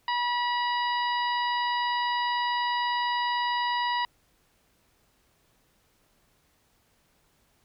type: harmonic tone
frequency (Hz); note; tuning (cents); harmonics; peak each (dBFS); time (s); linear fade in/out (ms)
969; B5; -33; 1 / 2 / 3 / 4 / 5; -26 / -32 / -36 / -38 / -40; 0.08-4.05; 2
effects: pink hiss -67 dBFS RMS until 7.64 s